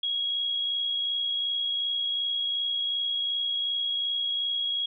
sine tone with amplitude modulation, 3308 Hz, G#7, 8 cents flat, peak -24 dBFS, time 0.03-4.86 s, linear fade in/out 5 ms, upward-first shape sine, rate 62.7 Hz, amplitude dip 35%, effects none

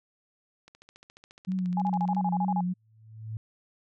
click train, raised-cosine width 0.2 ms, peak -33 dBFS, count 22, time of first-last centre 0.68-2.149 s, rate 14.3 Hz
sine tone with vibrato, 183.1 Hz, F#3, 18 cents flat, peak -26 dBFS, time 1.47-2.74 s, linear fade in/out 20 ms, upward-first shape triangle, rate 3.2 Hz, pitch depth 53 cents each way
sine tone bursts, 830.6 Hz, G#5, in tune, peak -26 dBFS, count 11, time 1.77-2.607 s, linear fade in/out 2 ms, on 47 ms, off 32 ms
sine tone with exponential growth, 110 Hz, A2, in tune, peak -30 dBFS, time 2.72-3.37 s, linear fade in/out 0 ms, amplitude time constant 140 ms
effects none

